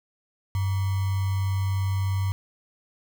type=tone with sample-and-hold; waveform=sine; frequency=96.6 Hz; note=G2; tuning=25 cents flat; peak=-22 dBFS; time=0.55-2.32 s; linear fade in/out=0 ms; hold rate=1050 Hz; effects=none